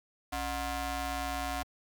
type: ring-modulated tone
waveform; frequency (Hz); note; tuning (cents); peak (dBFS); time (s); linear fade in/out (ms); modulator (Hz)
sawtooth; 335.3; E4; +30; -25; 0.32-1.63; 10; 395
effects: high-pass 60 Hz 12 dB/octave + 9-bit